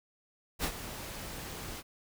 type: noise with ADSR envelope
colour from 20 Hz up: pink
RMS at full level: -31 dBFS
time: 0.59-1.83 s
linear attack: 49 ms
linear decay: 70 ms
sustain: -11 dB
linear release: 41 ms
effects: none